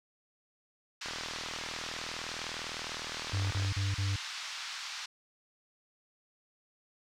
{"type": "band-pass noise", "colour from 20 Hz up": "white", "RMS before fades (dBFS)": -41, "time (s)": [1.01, 5.06], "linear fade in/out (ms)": 5, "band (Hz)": [980, 5500], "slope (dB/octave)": 24}
{"type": "click train", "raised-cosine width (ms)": 0.5, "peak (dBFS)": -25, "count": 104, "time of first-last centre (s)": [1.06, 3.648], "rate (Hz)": 39.8}
{"type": "tone bursts", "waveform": "triangle", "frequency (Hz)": 98, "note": "G2", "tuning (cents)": 0, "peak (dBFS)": -27, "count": 4, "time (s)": [3.33, 4.161], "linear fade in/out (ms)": 5, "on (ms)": 180, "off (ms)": 37}
{"effects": []}